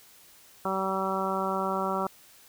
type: harmonic tone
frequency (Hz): 191.4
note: G3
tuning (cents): -41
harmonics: 1 / 2 / 3 / 4 / 5 / 6 / 7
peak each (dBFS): -34 / -34 / -34 / -34 / -34 / -34 / -34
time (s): 0.65-2.07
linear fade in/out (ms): 2
effects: white hiss -55 dBFS RMS until 2.48 s